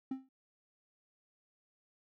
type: tone with exponential decay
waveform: triangle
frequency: 264.1 Hz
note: C4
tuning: 16 cents sharp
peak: -30 dBFS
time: 0.11-0.29 s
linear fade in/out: 5 ms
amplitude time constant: 37 ms
effects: none